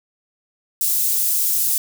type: high-pass noise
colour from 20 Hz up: white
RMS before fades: -19 dBFS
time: 0.81-1.78 s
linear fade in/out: 2 ms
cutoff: 8100 Hz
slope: 12 dB/octave
effects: none